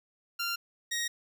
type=tone pair in turn; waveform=15% pulse; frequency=1387 / 1880 Hz; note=F6 / A#6; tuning=-12 / +14 cents; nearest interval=perfect fourth; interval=526 cents; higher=second; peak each=-24 / -24 dBFS; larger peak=neither; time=0.39-0.56 / 0.91-1.08 s; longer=neither; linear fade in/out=10 ms; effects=none